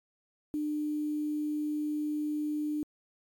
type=tone with quantisation; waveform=sine; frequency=300 Hz; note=D4; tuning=37 cents sharp; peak=-29 dBFS; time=0.54-2.83 s; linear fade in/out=0 ms; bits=9; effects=MP3 96 kbps